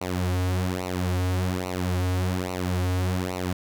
sawtooth tone with flanger, 91.2 Hz, F#2, 24 cents flat, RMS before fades -26 dBFS, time 0.01-3.53 s, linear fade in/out 5 ms, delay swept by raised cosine 0.59 to 5.29 ms, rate 1.2 Hz, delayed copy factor -0.85, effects none

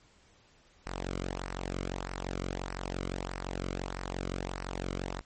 sawtooth tone with flanger, 45.83 Hz, F#1, 16 cents flat, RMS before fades -37 dBFS, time 0.86-5.21 s, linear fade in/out 0 ms, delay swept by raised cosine 0.28 to 1.17 ms, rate 1.6 Hz, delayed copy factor -0.65, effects pink hiss -63 dBFS RMS until 5.25 s + MP3 32 kbps

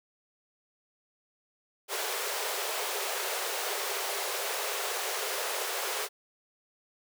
pink high-pass noise, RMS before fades -33 dBFS, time 1.88-6.09 s, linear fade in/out 50 ms, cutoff 380 Hz, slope 96 dB/octave, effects none

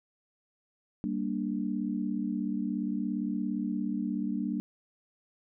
sine chord, G minor, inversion none, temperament equal, 196 / 233.1 / 293.7 Hz, G3 / Bb3 / D4, 0 / 0 / 0 cents, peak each -33 / -33 / -34 dBFS, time 1.04-4.6 s, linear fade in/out 0 ms, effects none

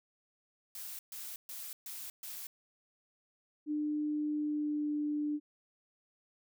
blue noise bursts, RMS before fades -44 dBFS, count 5, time 0.75-2.47 s, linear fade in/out 2 ms, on 240 ms, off 130 ms
sine tone with pitch glide, 299.8 to 297 Hz, D4 to D4, +36 to +20 cents, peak -31 dBFS, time 3.66-5.4 s, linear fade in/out 50 ms, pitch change -16 cents, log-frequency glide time 4.3-4.94 s
effects none

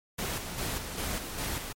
pink noise with tremolo, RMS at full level -33 dBFS, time 0.18-1.73 s, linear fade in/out 10 ms, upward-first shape square, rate 2.5 Hz, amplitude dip 45%, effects MP3 64 kbps

